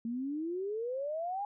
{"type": "exponential sweep", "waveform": "sine", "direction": "up", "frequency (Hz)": [225.3, 830.6], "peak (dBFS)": -33, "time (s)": [0.05, 1.45], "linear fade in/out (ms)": 2, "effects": []}